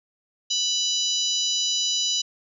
harmonic tone, 988 Hz, B5, in tune, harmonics 3 / 4 / 5 / 6 / 7, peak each -27 / -26 / -30 / -28 / -32 dBFS, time 0.5-2.22 s, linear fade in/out 10 ms, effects none

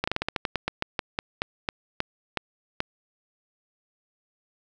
slowing click train, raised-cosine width 0.3 ms, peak -9 dBFS, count 18, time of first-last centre 0.04-2.804 s, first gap 35 ms, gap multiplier 1.17, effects none

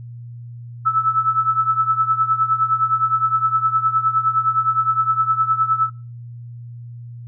sine tone with tremolo, 1310 Hz, E6, 11 cents flat, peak -11 dBFS, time 0.85-5.9 s, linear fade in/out 20 ms, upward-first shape triangle, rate 9.7 Hz, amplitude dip 85%, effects noise-tail reverb RT60 0.4 s tail -24 dB re dry + added 119 Hz sine -32 dBFS peak until 7.27 s

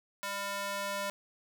square tone with high-pass filter sweep, 200 Hz, G3, 35 cents sharp, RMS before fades -36 dBFS, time 0.23-1.1 s, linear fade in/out 0 ms, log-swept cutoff 1000 to 660 Hz, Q 0.99, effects none

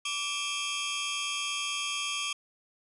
sawtooth tone cluster, 1161 / 2411 / 2636 / 3240 Hz, D6 / D7 / E7 / G#7, -20 / +45 / -1 / -43 cents, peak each -34 / -36 / -34 / -30 dBFS, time 0.05-2.33 s, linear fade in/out 5 ms, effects resampled to 24000 Hz

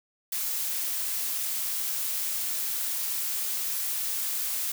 blue noise, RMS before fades -30 dBFS, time 0.32-4.72 s, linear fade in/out 5 ms, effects none

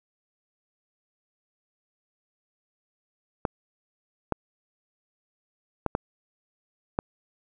clicks, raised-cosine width 1 ms, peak -10 dBFS, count 5, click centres 3.452 / 4.323 / 5.863 / 5.951 / 6.989 s, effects none

